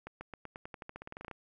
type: accelerating click train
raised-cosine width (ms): 0.5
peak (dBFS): -28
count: 18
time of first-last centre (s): 0.07-1.313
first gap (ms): 140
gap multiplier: 0.91
effects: none